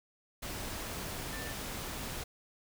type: tone in noise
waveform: sine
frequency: 1779 Hz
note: A6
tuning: 19 cents sharp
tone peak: -45 dBFS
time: 1.32-1.53 s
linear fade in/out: 10 ms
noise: pink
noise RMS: -40 dBFS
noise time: 0.42-2.24 s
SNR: -8 dB
effects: none